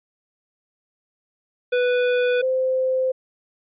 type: tone pair in turn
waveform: square / sine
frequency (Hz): 493.9 / 518.5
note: B4 / C5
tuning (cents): 0 / -16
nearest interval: minor second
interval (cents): 84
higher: second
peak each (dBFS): -18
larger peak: neither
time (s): 1.72-2.42 / 2.42-3.12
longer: neither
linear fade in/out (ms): 10
effects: resampled to 8000 Hz